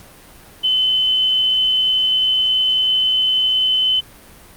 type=tone; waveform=sine; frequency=3041 Hz; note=F#7; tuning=47 cents sharp; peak=-13 dBFS; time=0.63-4.01 s; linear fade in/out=20 ms; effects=pink hiss -43 dBFS RMS until 4.56 s + Opus 48 kbps